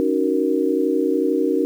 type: chord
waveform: sine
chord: D# minor seventh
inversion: third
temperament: just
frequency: 280 / 311.1 / 373.4 / 466.7 Hz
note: C#4 / D#4 / F#4 / A#4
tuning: +18 / 0 / +16 / +2 cents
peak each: -22 dBFS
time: 0-1.65 s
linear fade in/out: 0 ms
effects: 8-bit